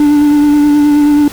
triangle tone with vibrato, 293.7 Hz, D4, in tune, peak -3 dBFS, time 0-1.28 s, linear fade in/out 2 ms, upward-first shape sine, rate 9.4 Hz, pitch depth 20 cents each way, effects pink hiss -29 dBFS RMS until 1.32 s

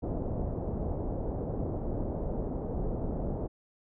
pink low-pass noise, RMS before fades -33 dBFS, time 0.02-3.48 s, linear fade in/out 20 ms, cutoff 670 Hz, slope 24 dB/octave, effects none

